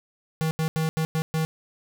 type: tone bursts at uneven times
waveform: square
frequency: 159.2 Hz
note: D#3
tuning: 40 cents sharp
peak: -23 dBFS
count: 6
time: 0.41-0.51 / 0.59-0.68 / 0.76-0.89 / 0.97-1.05 / 1.15-1.22 / 1.34-1.45 s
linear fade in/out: 0 ms
effects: none